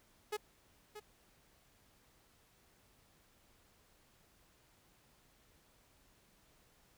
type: tone with echo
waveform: sawtooth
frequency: 422 Hz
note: G#4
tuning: 28 cents sharp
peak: -32 dBFS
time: 0.32-0.37 s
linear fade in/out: 10 ms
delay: 630 ms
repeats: 1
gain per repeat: -11 dB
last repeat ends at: 1 s
effects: pink hiss -69 dBFS RMS until 6.97 s